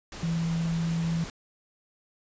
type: tone in noise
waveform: sine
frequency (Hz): 165.9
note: E3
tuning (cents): +11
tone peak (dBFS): -25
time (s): 0.23-1.24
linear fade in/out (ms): 2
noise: pink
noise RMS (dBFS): -40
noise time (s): 0.12-1.3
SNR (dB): +12
effects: resampled to 16000 Hz